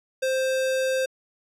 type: tone with sample-and-hold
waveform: sine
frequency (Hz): 523.3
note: C5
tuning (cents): 0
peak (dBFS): -21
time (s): 0.22-1.06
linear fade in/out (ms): 10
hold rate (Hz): 2100
effects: low-pass 10000 Hz 12 dB/octave